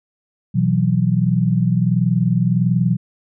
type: chord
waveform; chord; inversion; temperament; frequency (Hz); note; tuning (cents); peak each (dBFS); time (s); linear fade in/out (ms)
sine; B suspended fourth; none; equal; 123.47 / 164.81 / 185; B2 / E3 / F#3; 0 / 0 / 0; -18; 0.54-2.97; 20
effects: none